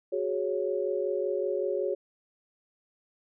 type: chord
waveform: sine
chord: F# suspended second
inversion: none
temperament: equal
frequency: 370 / 415.3 / 554.4 Hz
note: F#4 / G#4 / C#5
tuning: 0 / 0 / 0 cents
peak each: -31 dBFS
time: 0.12-1.95 s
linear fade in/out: 10 ms
effects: none